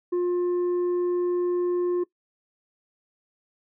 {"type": "tone with tanh clipping", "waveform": "sine", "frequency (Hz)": 354.6, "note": "F4", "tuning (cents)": 26, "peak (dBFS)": -22, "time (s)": [0.12, 2.04], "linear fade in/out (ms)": 10, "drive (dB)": 3, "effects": ["noise-tail reverb RT60 0.1 s tail -20 dB re dry"]}